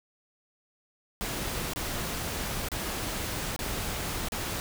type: noise with dropouts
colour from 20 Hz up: pink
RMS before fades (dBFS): -33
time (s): 1.21-4.6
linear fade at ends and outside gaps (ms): 0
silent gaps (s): 1.735-1.76 / 2.686-2.717 / 3.563-3.591 / 4.285-4.321
effects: none